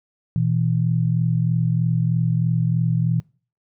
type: tone pair together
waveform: sine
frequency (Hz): 120.04 / 163.2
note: B2 / E3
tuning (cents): -49 / -17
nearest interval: perfect fourth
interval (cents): 532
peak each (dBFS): -20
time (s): 0.36-3.2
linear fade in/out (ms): 0
effects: noise-tail reverb RT60 0.4 s tail -23 dB re dry